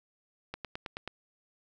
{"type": "click train", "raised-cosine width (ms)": 0.3, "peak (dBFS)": -21, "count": 6, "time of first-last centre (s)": [0.54, 1.076], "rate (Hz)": 9.32, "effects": []}